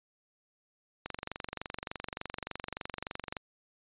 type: click train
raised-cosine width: 0.3 ms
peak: -20 dBFS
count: 55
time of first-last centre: 1.06-3.368 s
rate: 23.4 Hz
effects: resampled to 8000 Hz